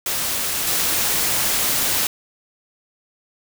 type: noise with level steps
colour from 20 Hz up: white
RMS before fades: -23 / -20 dBFS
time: 0.06-2.07 s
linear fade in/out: 2 ms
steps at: 0.67 s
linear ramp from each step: 2 ms
effects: none